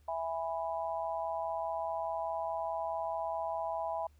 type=chord; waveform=sine; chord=E major; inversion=none; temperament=just; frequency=659.3 / 824.1 / 988.9 Hz; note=E5 / G#5 / B5; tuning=0 / -14 / +2 cents; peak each=-36 / -38 / -39 dBFS; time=0.08-4.07 s; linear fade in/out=5 ms; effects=added 74 Hz sine -60 dBFS peak until 4.19 s + pink hiss -73 dBFS RMS until 4.19 s